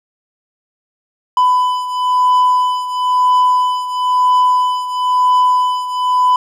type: beating tone pair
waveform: triangle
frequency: 1000 / 1001 Hz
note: B5 / B5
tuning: +21 / +23 cents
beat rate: 1 Hz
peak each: -10 / -15 dBFS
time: 1.37-6.36 s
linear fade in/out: 2 ms
effects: none